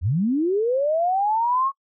sine linear sweep, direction up, 71.9 to 1106 Hz, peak -18 dBFS, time 0.01-1.72 s, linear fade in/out 50 ms, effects noise-tail reverb RT60 0.1 s tail -24 dB re dry

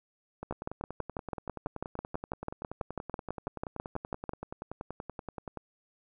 two click trains, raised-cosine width 1 ms, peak -24 / -19 dBFS, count 55 / 24, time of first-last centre 0.43-5.573 / 0.51-4.293 s, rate 10.5 / 6.08 Hz, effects none

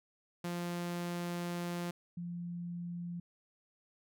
sawtooth / sine tone pair in turn, 174.1 / 173.47 Hz, F3 / F3, -5 / -11 cents, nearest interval unison, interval 6 cents, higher first, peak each -32 / -38 dBFS, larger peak first, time 0.44-1.91 / 2.17-3.2 s, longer first, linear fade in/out 5 ms, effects none

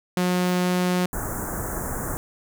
sawtooth tone, 180.3 Hz, F#3, 45 cents flat, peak -16 dBFS, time 0.17-1.06 s, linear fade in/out 2 ms
pink band-stop noise, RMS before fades -29 dBFS, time 1.13-2.17 s, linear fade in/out 0 ms, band 1700 to 6800 Hz, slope 48 dB/octave
effects none

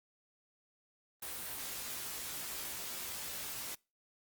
white noise with comb filter, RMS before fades -42 dBFS, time 1.22-3.75 s, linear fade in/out 5 ms, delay 17 ms, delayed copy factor +0.7, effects noise-tail reverb RT60 0.3 s tail -26 dB re dry + Opus 32 kbps

